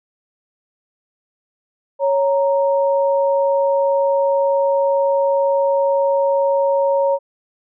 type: tone pair together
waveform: sine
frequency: 554.4 / 932.4 Hz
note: C#5 / A#5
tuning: 0 / 0 cents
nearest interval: major sixth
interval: 900 cents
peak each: -14 / -21 dBFS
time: 1.99-7.19 s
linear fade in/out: 50 ms
effects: none